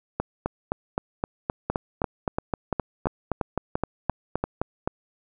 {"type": "two click trains", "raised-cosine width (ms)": 1, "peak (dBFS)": [-10, -10], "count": [9, 19], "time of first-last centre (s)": [[1.7, 4.44], [0.2, 4.875]], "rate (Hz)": [2.92, 3.85], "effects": []}